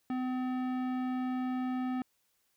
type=tone with tanh clipping; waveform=sine; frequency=254.7 Hz; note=C4; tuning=46 cents flat; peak=-33 dBFS; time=0.1-2.02 s; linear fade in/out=2 ms; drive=16 dB; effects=white hiss -75 dBFS RMS until 2.56 s